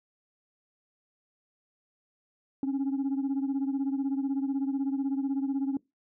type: beating tone pair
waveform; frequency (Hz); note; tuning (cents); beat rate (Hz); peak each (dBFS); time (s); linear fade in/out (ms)
sine; 270.2 / 286.2; C#4 / D4; -44 / -45; 16; -26 / -30; 2.63-5.77; 2
effects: noise-tail reverb RT60 0.2 s tail -23 dB re dry + tanh soft clip ceiling -24 dBFS